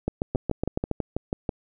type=two click trains; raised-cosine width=2 ms; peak=-11 / -12 dBFS; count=7 / 8; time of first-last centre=0.08-0.913 / 0.35-1.492 s; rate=7.2 / 6.13 Hz; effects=none